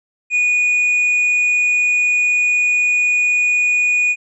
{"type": "tone", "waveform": "triangle", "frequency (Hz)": 2461, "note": "D#7", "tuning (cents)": -20, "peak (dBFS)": -11, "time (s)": [0.3, 4.16], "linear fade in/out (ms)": 50, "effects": ["resampled to 24000 Hz"]}